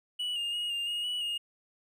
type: tone with pitch steps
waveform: triangle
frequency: 2946 / 2823 / 2878 / 2804 / 2864 / 2943 / 2849 Hz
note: F#7 / F7 / F#7 / F7 / F7 / F#7 / F7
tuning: -8 / +18 / -49 / +6 / +43 / -10 / +34 cents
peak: -29 dBFS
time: 0.19-1.38 s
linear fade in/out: 10 ms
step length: 170 ms
effects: none